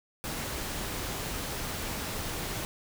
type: noise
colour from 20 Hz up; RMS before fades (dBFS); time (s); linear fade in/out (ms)
pink; -35; 0.24-2.65; 0
effects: none